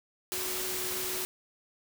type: tone in noise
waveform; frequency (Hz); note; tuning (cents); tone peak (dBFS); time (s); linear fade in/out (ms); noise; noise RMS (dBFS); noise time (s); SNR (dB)
sine; 370; F#4; 0; -40; 0.32-1.25; 0; white; -34; 0.32-1.25; -9
effects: none